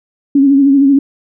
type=tone with vibrato; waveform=sine; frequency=276.7 Hz; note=C#4; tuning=3 cents flat; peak=-5 dBFS; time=0.35-0.99 s; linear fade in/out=5 ms; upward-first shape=sine; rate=13 Hz; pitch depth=51 cents each way; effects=none